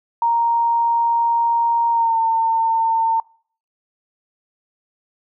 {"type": "tone with pitch glide", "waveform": "sine", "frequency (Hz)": [932.3, 904.7], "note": ["A#5", "A5"], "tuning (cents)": [0, 48], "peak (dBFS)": -14, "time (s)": [0.22, 3.2], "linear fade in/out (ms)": 2, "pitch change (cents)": -52, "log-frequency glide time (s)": [1.91, 2.18], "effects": ["noise-tail reverb RT60 0.5 s tail -25 dB re dry"]}